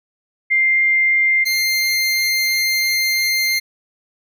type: tone pair in turn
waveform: sine / 25% pulse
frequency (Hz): 2101 / 2101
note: C7 / C7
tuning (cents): +7 / +7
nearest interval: unison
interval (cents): 0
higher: neither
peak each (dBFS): -12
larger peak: neither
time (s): 0.5-1.45 / 1.45-3.6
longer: second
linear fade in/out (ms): 20
effects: none